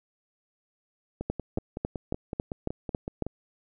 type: two click trains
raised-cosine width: 2 ms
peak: -19 / -14 dBFS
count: 12 / 8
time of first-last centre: 1.21-3.266 / 1.3-3.223 s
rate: 5.35 / 3.64 Hz
effects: none